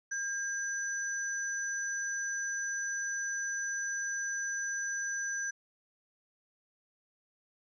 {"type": "tone pair together", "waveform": "sine", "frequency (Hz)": [1609, 5993], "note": ["G6", "F#8"], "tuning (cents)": [45, 21], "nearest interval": "octave + major seventh", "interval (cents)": 2276, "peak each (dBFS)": [-34, -37], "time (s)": [0.11, 5.51], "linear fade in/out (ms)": 10, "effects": []}